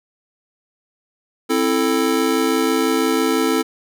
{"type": "chord", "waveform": "square", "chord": "A minor", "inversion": "first", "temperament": "just", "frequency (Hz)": [264, 330, 440], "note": ["C4", "E4", "A4"], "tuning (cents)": [16, 2, 0], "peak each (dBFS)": -21, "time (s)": [1.49, 3.63], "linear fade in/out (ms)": 20, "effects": []}